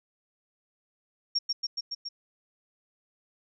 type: tone with echo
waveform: sine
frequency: 5540 Hz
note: F8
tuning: 15 cents flat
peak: -23 dBFS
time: 1.35-1.39 s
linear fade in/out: 10 ms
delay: 140 ms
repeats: 5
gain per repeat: -2 dB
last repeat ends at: 2.09 s
effects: none